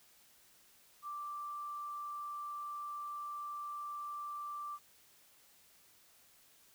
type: tone with quantisation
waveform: sine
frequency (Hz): 1174.7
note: D6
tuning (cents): 0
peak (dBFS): -40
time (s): 1.02-4.79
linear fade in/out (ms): 50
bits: 11
effects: white hiss -65 dBFS RMS until 6.74 s